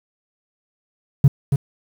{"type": "tone with echo", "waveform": "triangle", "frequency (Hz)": 138.59, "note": "C#3", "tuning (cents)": 0, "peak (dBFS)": -3, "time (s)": [1.24, 1.28], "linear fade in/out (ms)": 5, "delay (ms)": 280, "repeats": 1, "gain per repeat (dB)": -8, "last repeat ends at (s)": 1.56, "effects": ["tanh soft clip ceiling -3 dBFS", "7-bit"]}